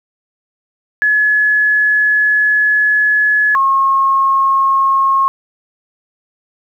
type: tone pair in turn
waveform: sine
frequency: 1702 / 1082.9 Hz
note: G#6 / C#6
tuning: +42 / -41 cents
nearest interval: minor sixth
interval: 783 cents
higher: first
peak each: -9 dBFS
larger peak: neither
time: 1.02-3.55 / 3.55-5.28 s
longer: first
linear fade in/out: 0 ms
effects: 8-bit